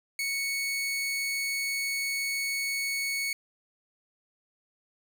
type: tone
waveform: sawtooth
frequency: 2217 Hz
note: C#7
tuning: in tune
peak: -25 dBFS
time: 0.19-3.33 s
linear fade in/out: 2 ms
effects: none